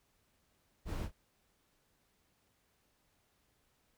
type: noise with echo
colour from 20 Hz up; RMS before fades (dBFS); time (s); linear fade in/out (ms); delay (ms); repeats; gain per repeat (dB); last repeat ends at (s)
brown; -37; 0.85-1.09; 50; 34; 1; -11; 1.124
effects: pink hiss -75 dBFS RMS until 3.97 s